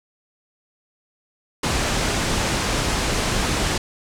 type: low-pass noise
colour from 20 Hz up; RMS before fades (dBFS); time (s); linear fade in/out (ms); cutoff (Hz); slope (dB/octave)
pink; -22; 1.63-3.78; 5; 8800; 24
effects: none